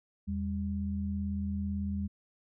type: tone pair together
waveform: sine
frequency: 81.98 / 200 Hz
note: E2 / G3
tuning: -9 / +35 cents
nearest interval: octave + minor third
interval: 1544 cents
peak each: -34 / -33 dBFS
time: 0.27-2.08 s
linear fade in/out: 20 ms
effects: none